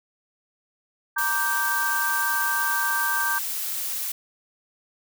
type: chord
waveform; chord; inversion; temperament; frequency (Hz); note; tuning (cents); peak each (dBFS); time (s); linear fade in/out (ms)
sine; G minor; first; equal; 932.3 / 1174.7 / 1568; Bb5 / D6 / G6; 0 / 0 / 0; -30 / -30 / -24; 1.16-3.39; 10
type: noise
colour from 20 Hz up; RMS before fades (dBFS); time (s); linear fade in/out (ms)
blue; -29; 1.18-4.12; 5
effects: none